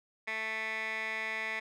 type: tone with band-pass filter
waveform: 15% pulse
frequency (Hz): 220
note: A3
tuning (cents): 0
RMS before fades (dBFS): -36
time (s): 0.27-1.6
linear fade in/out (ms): 10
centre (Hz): 2000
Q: 3.6
effects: none